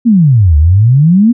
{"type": "exponential two-way sweep", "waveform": "sine", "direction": "down then up", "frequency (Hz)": [247.5, 71.8, 247.5], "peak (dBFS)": -3, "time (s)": [0.05, 1.33], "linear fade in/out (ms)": 20, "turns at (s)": 0.57, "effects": []}